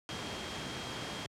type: tone in noise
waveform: sine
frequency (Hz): 3232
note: G#7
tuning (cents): -48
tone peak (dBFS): -47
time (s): 0.09-1.26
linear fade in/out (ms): 0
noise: pink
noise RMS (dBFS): -39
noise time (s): 0.09-1.26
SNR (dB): -11
effects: high-pass 100 Hz 12 dB/octave + low-pass 6000 Hz 12 dB/octave